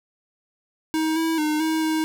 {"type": "tone with pitch steps", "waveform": "square", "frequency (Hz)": [316.3, 324.9, 304.9, 318, 315.7], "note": ["D#4", "E4", "D#4", "D#4", "D#4"], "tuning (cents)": [29, -25, -35, 38, 25], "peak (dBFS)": -21, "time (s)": [0.94, 2.04], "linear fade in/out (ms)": 0, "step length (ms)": 220, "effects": []}